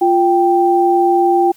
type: tone pair together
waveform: sine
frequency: 349.2 / 784 Hz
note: F4 / G5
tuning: 0 / 0 cents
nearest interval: octave + major second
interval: 1400 cents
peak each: -12 dBFS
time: 0.01-1.52 s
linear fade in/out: 10 ms
effects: white hiss -49 dBFS RMS until 1.56 s